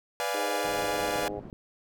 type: chord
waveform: sawtooth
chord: B diminished seventh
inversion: none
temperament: equal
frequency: 493.9 / 587.3 / 698.5 / 830.6 Hz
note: B4 / D5 / F5 / Ab5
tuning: 0 / 0 / 0 / 0 cents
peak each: -30 dBFS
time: 0.2-1.28 s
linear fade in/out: 0 ms
type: harmonic tone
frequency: 102.8 Hz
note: G#2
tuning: 17 cents flat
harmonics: 3 / 4 / 5 / 6 / 7 / 8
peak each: -39 / -37 / -40 / -42 / -44 / -44 dBFS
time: 0.34-1.4 s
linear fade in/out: 5 ms
type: low-pass noise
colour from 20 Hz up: white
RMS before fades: -44 dBFS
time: 0.64-1.5 s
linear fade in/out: 0 ms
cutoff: 340 Hz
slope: 12 dB/octave
type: click train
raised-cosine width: 3 ms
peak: -30 dBFS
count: 8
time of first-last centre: 1.01-1.529 s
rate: 13.5 Hz
effects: none